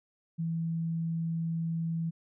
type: tone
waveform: sine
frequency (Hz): 164.81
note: E3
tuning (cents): 0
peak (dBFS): -29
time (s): 0.38-2.11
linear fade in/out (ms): 20
effects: none